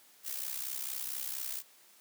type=noise with amplitude modulation; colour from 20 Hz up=blue; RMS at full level=-35 dBFS; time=0.23-1.63 s; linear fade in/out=50 ms; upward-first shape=sine; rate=64.3 Hz; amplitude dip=75%; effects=white hiss -61 dBFS RMS until 2 s + high-pass 200 Hz 12 dB/octave